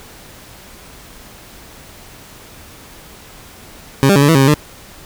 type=tone with pitch steps; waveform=20% pulse; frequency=136.3 / 198.6 / 140.3 / 143.9 / 163.4 / 136 / 134.8 / 149.9 Hz; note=C#3 / G3 / C#3 / D3 / E3 / C#3 / C#3 / D3; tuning=-29 / +23 / +21 / -35 / -15 / -33 / -48 / +36 cents; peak=-3 dBFS; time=4.03-4.542 s; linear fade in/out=0 ms; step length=64 ms; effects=pink hiss -39 dBFS RMS until 5.05 s